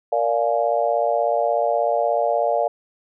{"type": "chord", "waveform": "sine", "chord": "Bb dominant seventh", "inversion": "none", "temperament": "just", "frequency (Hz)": [466.2, 582.7, 699.2, 839.1], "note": ["Bb4", "D5", "F5", "Ab5"], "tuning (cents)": [0, -14, 2, 18], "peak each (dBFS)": [-25, -21, -21, -27], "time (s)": [0.12, 2.68], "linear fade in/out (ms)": 5, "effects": []}